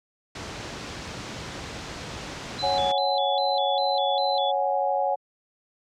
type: low-pass noise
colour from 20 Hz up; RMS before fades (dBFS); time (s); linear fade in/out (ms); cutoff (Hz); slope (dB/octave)
pink; -36; 0.35-2.92; 5; 6600; 24
type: tone with vibrato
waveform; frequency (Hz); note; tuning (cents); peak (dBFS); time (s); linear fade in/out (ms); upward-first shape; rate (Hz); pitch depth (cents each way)
sine; 3718; A#7; -5; -29; 2.58-4.52; 20; square; 2.5; 140
type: chord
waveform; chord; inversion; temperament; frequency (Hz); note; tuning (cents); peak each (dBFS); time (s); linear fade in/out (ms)
sine; C# suspended fourth; none; just; 554.4 / 739.2 / 831.5; C#5 / F#5 / G#5; 0 / -2 / +2; -26; 2.62-5.16; 20
effects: high-pass 60 Hz 12 dB/octave